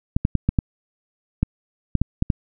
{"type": "clicks", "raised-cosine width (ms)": 5, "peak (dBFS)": -5, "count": 10, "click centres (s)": [0.165, 0.251, 0.353, 0.49, 0.588, 1.43, 1.953, 2.016, 2.224, 2.302], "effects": []}